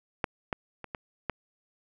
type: clicks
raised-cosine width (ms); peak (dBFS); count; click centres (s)
0.5; -11 / -14 / -24 / -20 / -14; 5; 0.242 / 0.528 / 0.843 / 0.948 / 1.297
effects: none